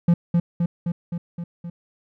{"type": "tone with echo", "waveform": "triangle", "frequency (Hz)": 171.7, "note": "F3", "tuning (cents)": -29, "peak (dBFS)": -10, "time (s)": [0.08, 0.14], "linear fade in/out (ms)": 5, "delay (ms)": 260, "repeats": 6, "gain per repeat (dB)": -3, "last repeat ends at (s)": 1.7, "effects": []}